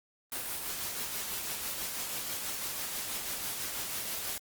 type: noise with tremolo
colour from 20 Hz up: white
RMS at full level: -35 dBFS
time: 0.32-4.38 s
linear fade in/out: 2 ms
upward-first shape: triangle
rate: 6.1 Hz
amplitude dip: 35%
effects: Opus 32 kbps